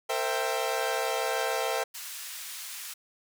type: chord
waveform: sawtooth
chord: C dominant seventh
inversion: third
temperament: equal with one note detuned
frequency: 456.8 / 523.3 / 659.3 / 784 Hz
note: Bb4 / C5 / E5 / G5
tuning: -35 / 0 / 0 / 0 cents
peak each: -29 dBFS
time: 0.09-1.84 s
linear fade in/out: 10 ms
type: band-pass noise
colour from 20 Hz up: white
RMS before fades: -40 dBFS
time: 1.94-2.94 s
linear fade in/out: 10 ms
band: 1400 to 15000 Hz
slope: 12 dB/octave
effects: none